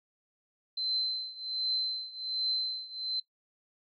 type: tone with tremolo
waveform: sine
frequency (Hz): 4079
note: C8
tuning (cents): -45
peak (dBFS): -27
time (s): 0.77-3.2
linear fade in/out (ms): 5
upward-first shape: triangle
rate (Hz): 1.3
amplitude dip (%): 90
effects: noise-tail reverb RT60 0.1 s tail -19 dB re dry